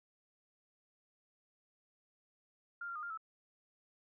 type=tone with pitch steps; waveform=sine; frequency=1400 / 1382 / 1227 / 1398 / 1309 Hz; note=F6 / F6 / D#6 / F6 / E6; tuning=+4 / -19 / -25 / +1 / -13 cents; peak=-40 dBFS; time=2.81-3.175 s; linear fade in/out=5 ms; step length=73 ms; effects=none